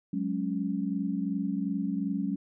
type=chord; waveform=sine; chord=F# suspended second; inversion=none; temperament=equal; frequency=185 / 207.7 / 277.2 Hz; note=F#3 / G#3 / C#4; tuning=0 / 0 / 0 cents; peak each=-32 dBFS; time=0.13-2.36 s; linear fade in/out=5 ms; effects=none